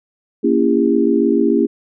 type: chord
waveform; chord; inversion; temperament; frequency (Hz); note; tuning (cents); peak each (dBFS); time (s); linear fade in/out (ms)
sine; A# diminished seventh; none; just; 233.1 / 279.7 / 335.6 / 402.8; A#3 / C#4 / E4 / G4; 0 / +16 / +31 / +47; -17; 0.43-1.67; 20
effects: none